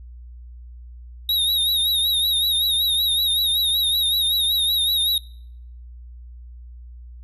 square tone with vibrato, 3775 Hz, A#7, 21 cents sharp, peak -18 dBFS, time 1.29-5.18 s, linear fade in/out 2 ms, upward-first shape triangle, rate 5.3 Hz, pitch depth 82 cents each way, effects noise-tail reverb RT60 0.7 s tail -25 dB re dry + added 60 Hz sine -37 dBFS peak until 7.23 s

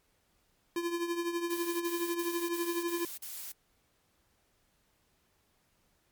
square tone with tremolo, 342.5 Hz, F4, 34 cents flat, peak -29 dBFS, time 0.76-3.05 s, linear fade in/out 2 ms, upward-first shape triangle, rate 12 Hz, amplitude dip 70%
blue noise bursts, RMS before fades -42 dBFS, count 6, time 1.5-3.52 s, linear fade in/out 5 ms, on 300 ms, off 44 ms
effects pink hiss -72 dBFS RMS until 6.11 s + MP3 96 kbps

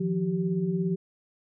sine tone cluster, 160.2 / 177.5 / 386.4 Hz, E3 / F3 / G4, -49 / +28 / -25 cents, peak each -32 / -26 / -31 dBFS, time 0-0.96 s, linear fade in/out 10 ms, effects none

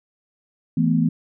sine chord, E suspended fourth, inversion none, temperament just, 164.81 / 219.8 / 247.2 Hz, E3 / A3 / B3, 0 / -2 / +2 cents, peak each -19 / -22 / -20 dBFS, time 0.77-1.09 s, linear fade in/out 5 ms, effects none

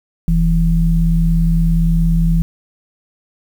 sine tone pair together, 41.38 / 165.5 Hz, E1 / E3, +7 / +7 cents, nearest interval 2 octaves, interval 2400 cents, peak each -13 dBFS, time 0.28-2.42 s, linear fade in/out 0 ms, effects 7-bit

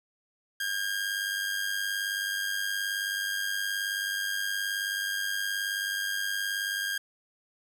sawtooth tone with amplitude modulation, 1614 Hz, G#6, 50 cents flat, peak -23 dBFS, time 0.6-6.98 s, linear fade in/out 5 ms, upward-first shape sine, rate 98.9 Hz, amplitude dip 55%, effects none

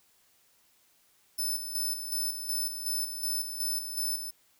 5% pulse tone with tremolo, 5274 Hz, E8, in tune, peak -23 dBFS, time 1.38-4.31 s, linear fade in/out 10 ms, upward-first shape square, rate 2.7 Hz, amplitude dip 55%, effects white hiss -66 dBFS RMS until 4.59 s

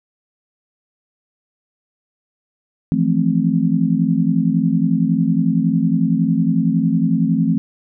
sine chord, F major seventh, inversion third, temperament just, 163.7 / 174.61 / 218.3 / 261.9 Hz, E3 / F3 / A3 / C4, -12 / 0 / -13 / +2 cents, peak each -19 dBFS, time 2.92-7.58 s, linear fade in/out 0 ms, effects none

